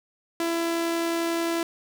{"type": "tone with amplitude modulation", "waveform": "sawtooth", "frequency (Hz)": 335, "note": "E4", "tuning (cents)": 28, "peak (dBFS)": -19, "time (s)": [0.4, 1.63], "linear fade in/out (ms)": 2, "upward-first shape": "sine", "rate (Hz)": 71.2, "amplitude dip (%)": 25, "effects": []}